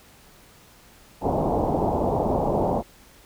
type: low-pass noise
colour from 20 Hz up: white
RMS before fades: -23 dBFS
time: 1.21-2.83 s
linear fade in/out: 50 ms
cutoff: 880 Hz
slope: 48 dB/octave
effects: pink hiss -52 dBFS RMS until 3.25 s